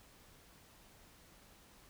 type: silence
effects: pink hiss -62 dBFS RMS until 1.89 s